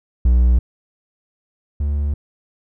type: tone pair in turn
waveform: triangle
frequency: 60.9 / 72.42 Hz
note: B1 / D2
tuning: -24 / -24 cents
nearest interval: minor third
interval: 300 cents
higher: second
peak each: -8 / -15 dBFS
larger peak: first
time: 0.25-0.59 / 1.8-2.14 s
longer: neither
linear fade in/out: 5 ms
effects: none